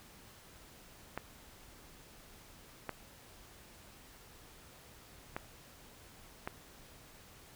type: clicks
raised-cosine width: 0.5 ms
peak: -22 dBFS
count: 4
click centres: 1.176 / 2.893 / 5.365 / 6.475 s
effects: pink hiss -57 dBFS RMS until 7.55 s